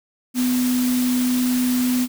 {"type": "tone in noise", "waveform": "sine", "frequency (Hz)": 250, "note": "B3", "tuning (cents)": 21, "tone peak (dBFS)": -17, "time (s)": [0.34, 2.08], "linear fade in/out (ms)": 50, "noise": "white", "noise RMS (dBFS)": -29, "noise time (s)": [0.34, 2.08], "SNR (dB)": 9, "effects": []}